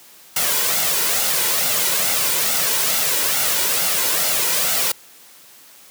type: noise with flanger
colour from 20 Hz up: white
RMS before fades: -19 dBFS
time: 0.36-4.92 s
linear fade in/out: 5 ms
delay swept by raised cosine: 1.4 to 2.09 ms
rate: 2.3 Hz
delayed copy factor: +0.5
effects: white hiss -46 dBFS RMS until 5.9 s + high-pass 150 Hz 12 dB/octave